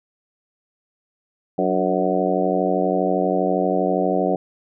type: harmonic tone with a mistuned harmonic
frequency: 92.5 Hz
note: F#2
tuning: in tune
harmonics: 2 / 3 / 4 / 5 / 6 / 7 / 8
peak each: -25 / -25 / -25 / -25 / -25 / -25 / -25 dBFS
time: 1.58-4.36 s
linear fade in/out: 5 ms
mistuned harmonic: 3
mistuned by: +64 cents
effects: none